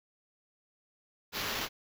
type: noise with sample-and-hold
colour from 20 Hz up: violet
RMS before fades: -35 dBFS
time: 1.32-1.69 s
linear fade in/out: 50 ms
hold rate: 8820 Hz
effects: none